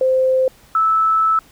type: tone pair in turn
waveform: sine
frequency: 520 / 1310.3 Hz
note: C5 / E6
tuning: -11 / -11 cents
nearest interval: octave + major third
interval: 1600 cents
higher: second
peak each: -12 dBFS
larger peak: neither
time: 0.01-0.48 / 0.75-1.39 s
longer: second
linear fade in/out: 2 ms
effects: pink hiss -49 dBFS RMS until 1.51 s